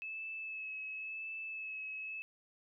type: tone with vibrato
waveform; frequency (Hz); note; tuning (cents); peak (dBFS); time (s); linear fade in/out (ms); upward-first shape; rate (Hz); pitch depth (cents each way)
sine; 2601; E7; -24; -40; 0.02-2.22; 0; sine; 0.94; 21
effects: none